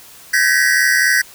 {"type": "tone cluster", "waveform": "square", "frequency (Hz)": [1539, 1671, 1878, 1962], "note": ["G6", "G#6", "A#6", "B6"], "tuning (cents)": [-32, 10, 12, -12], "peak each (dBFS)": -18, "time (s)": [0.33, 1.22], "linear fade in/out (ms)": 10, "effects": ["white hiss -41 dBFS RMS until 1.34 s"]}